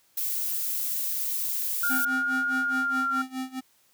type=noise; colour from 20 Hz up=violet; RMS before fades=-29 dBFS; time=0.17-2.05 s; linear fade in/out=5 ms
type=tone with pitch glide; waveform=sine; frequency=1423 to 1378.5 Hz; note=F6 to F6; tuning=+32 to -23 cents; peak=-24 dBFS; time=1.83-3.22 s; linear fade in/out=5 ms; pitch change=-55 cents; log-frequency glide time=2.62-3.1 s
type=tone with tremolo; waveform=square; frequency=260 Hz; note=C4; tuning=11 cents flat; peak=-29 dBFS; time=1.89-3.61 s; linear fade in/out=20 ms; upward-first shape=sine; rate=4.8 Hz; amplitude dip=90%
effects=white hiss -64 dBFS RMS until 3.93 s + high-pass 60 Hz 12 dB/octave